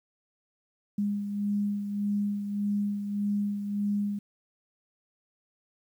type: beating tone pair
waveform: sine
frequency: 204 / 205.7 Hz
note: G#3 / G#3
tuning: -31 / -16 cents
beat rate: 1.7 Hz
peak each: -27 / -36 dBFS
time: 0.98-4.19 s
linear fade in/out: 5 ms
effects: 10-bit